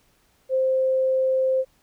sine tone, 523.3 Hz, C5, in tune, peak -18 dBFS, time 0.49-1.65 s, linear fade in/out 50 ms, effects pink hiss -63 dBFS RMS until 1.82 s

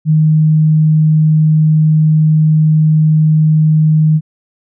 sine tone, 155.56 Hz, D#3, in tune, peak -6 dBFS, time 0.05-4.21 s, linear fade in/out 50 ms, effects none

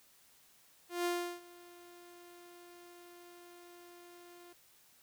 sawtooth tone with ADSR envelope, 350 Hz, F4, 4 cents sharp, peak -27 dBFS, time 0.89-4.53 s, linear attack 160 ms, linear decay 350 ms, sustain -23 dB, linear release 5 ms, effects white hiss -65 dBFS RMS until 5.02 s

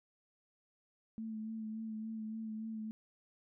sine tone with vibrato, 220 Hz, A3, in tune, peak -39 dBFS, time 1.18-2.91 s, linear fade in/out 0 ms, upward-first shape sine, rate 3.5 Hz, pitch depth 26 cents each way, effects none

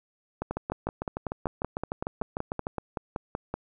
two click trains, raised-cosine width 1 ms, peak -16 / -16 dBFS, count 17 / 16, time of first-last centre 0.51-3.54 / 0.42-2.669 s, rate 5.28 / 6.67 Hz, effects none

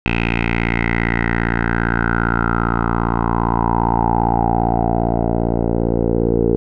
10% pulse tone with low-pass filter sweep, 57.5 Hz, A#1, 23 cents flat, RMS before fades -17 dBFS, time 0.06-6.56 s, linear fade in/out 0 ms, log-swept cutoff 2600 to 450 Hz, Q 6.4, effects none

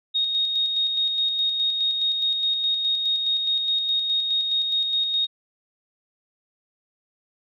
sine tone with tremolo, 3729 Hz, A#7, in tune, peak -19 dBFS, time 0.14-5.27 s, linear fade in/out 20 ms, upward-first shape square, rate 4.8 Hz, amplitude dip 35%, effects none

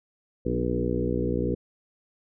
harmonic tone with a mistuned harmonic, 60.6 Hz, B1, 32 cents flat, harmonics 1 / 2 / 3 / 4 / 5 / 6 / 7 / 8, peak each -32 / -32 / -32 / -32 / -32 / -32 / -32 / -32 dBFS, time 0.45-1.55 s, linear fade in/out 10 ms, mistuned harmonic 4, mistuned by +31 cents, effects none

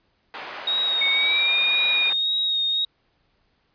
pink band-pass noise, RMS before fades -36 dBFS, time 0.34-2.13 s, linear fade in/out 0 ms, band 690 to 2800 Hz, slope 12 dB/octave
sine tone with vibrato, 3754 Hz, A#7, 11 cents sharp, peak -20 dBFS, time 0.67-2.85 s, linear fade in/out 5 ms, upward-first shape sine, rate 1.9 Hz, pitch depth 25 cents each way
sine tone with pitch glide, 2225 to 2440 Hz, C#7 to D#7, +6 to -34 cents, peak -21 dBFS, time 1.01-2.1 s, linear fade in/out 5 ms, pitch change +160 cents, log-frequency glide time 1.12-1.59 s
effects pink hiss -67 dBFS RMS until 3.74 s + resampled to 11025 Hz

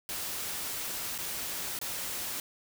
white noise with dropouts, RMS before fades -36 dBFS, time 0.09-2.4 s, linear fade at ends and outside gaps 1 ms, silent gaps 1.179-1.186 / 1.789-1.814 s, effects none

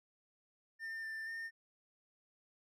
triangle tone with pitch steps, 1803 / 1782 / 1818 Hz, A6 / A6 / A#6, +42 / +22 / -44 cents, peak -39 dBFS, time 0.79-1.51 s, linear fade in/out 50 ms, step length 240 ms, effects none

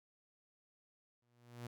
sawtooth tone with exponential growth, 120 Hz, B2, 49 cents flat, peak -39 dBFS, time 1.22-1.67 s, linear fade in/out 5 ms, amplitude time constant 97 ms, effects none

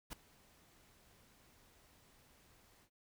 pink noise with ADSR envelope, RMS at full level -43 dBFS, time 0.1-2.9 s, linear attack 29 ms, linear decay 4 ms, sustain -24 dB, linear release 80 ms, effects noise-tail reverb RT60 0.1 s tail -19 dB re dry

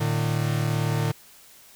45% pulse tone pair together, 113.27 / 151.2 Hz, A#2 / D#3, -49 / -49 cents, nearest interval perfect fourth, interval 500 cents, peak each -25 / -25 dBFS, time 0-1.12 s, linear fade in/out 10 ms, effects white hiss -51 dBFS RMS until 1.75 s

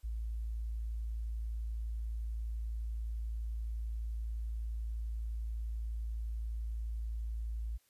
sine tone, 55.8 Hz, A1, 25 cents sharp, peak -35 dBFS, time 0.03-7.78 s, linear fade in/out 20 ms, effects white hiss -72 dBFS RMS until 7.89 s + resampled to 32000 Hz

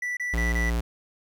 triangle tone bursts, 1967 Hz, B6, 7 cents flat, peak -25 dBFS, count 4, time 0.02-0.701 s, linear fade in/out 5 ms, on 150 ms, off 27 ms
square tone, 58 Hz, A#1, 8 cents flat, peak -24 dBFS, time 0.33-0.81 s, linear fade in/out 10 ms
effects none

